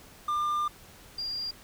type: tone pair in turn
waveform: triangle / sine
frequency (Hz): 1198 / 4792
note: D6 / D8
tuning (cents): +34 / +34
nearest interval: 2 octaves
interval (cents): 2400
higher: second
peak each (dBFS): -24 / -31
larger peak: first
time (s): 0.28-0.68 / 1.18-1.51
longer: first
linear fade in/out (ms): 5
effects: pink hiss -52 dBFS RMS until 1.63 s